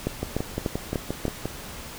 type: two click trains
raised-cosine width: 2 ms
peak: -13 / -11 dBFS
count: 8 / 5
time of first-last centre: 0.23-1.456 / 0.07-1.253 s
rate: 5.71 / 3.38 Hz
effects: pink hiss -39 dBFS RMS until 1.98 s